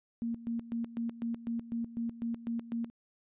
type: tone with tremolo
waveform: sine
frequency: 232.3 Hz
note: A#3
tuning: 6 cents flat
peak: -31 dBFS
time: 0.22-2.9 s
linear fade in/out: 0 ms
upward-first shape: square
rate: 4 Hz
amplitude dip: 80%
effects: resampled to 8000 Hz